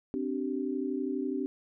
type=chord; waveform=sine; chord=C suspended second; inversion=none; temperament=equal with one note detuned; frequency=261.6 / 293.7 / 385.3 Hz; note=C4 / D4 / G4; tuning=0 / 0 / -30 cents; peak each=-33 / -34 / -35 dBFS; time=0.14-1.46 s; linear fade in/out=0 ms; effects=none